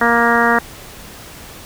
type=harmonic tone; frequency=234.6 Hz; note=A#3; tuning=11 cents sharp; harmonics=1 / 2 / 3 / 4 / 5 / 6 / 7 / 8; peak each=-19 / -19 / -19 / -19 / -19 / -19 / -19 / -19 dBFS; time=0.01-0.59 s; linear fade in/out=5 ms; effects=pink hiss -36 dBFS RMS until 1.65 s